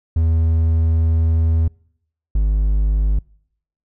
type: tone pair in turn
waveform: triangle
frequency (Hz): 81.3 / 51.22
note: E2 / G#1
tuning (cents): -23 / -23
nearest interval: minor sixth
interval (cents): 800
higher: first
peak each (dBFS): -11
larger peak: neither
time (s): 0.16-1.68 / 2.35-3.19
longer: first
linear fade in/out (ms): 5
effects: noise-tail reverb RT60 0.7 s tail -26 dB re dry